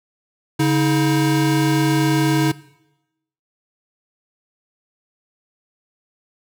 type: tone pair together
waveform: square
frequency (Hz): 141.7 / 317.5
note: C#3 / D#4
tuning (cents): +38 / +35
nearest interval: octave + major second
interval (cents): 1397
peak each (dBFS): -18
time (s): 0.59-2.52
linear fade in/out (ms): 10
effects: noise-tail reverb RT60 0.9 s tail -20 dB re dry